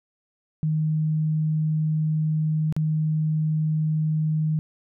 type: tone with dropouts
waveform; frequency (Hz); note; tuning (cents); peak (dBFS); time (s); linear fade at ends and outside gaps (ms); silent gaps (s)
sine; 155.56; D#3; 0; -20; 0.63-4.59; 0; 2.725-2.765
effects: none